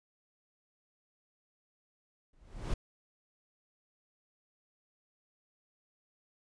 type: noise with exponential growth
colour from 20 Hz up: brown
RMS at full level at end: -28 dBFS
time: 2.33-2.74 s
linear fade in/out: 5 ms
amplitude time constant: 87 ms
effects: resampled to 22050 Hz